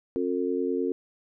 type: harmonic tone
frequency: 89.9 Hz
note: F#2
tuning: 49 cents flat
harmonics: 3 / 4 / 5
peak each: -29 / -29 / -29 dBFS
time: 0.16-0.92 s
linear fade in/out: 0 ms
effects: none